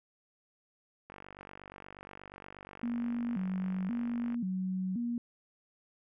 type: click train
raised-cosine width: 0.5 ms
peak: -32 dBFS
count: 158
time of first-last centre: 1.1-4.344 s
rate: 48.4 Hz
type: tone with vibrato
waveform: sine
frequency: 210.6 Hz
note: G#3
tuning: 24 cents sharp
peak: -31 dBFS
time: 2.83-5.18 s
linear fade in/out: 2 ms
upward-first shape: square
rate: 0.94 Hz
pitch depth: 210 cents each way
effects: none